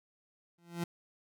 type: tone with exponential growth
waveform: 30% pulse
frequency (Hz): 171.2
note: F3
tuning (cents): -34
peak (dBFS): -28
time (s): 0.58-0.84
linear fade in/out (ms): 5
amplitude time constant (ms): 55
effects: none